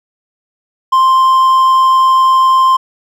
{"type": "tone", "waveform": "triangle", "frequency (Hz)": 1048, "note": "C6", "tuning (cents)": 2, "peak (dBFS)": -4, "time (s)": [0.92, 2.77], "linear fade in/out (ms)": 10, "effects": []}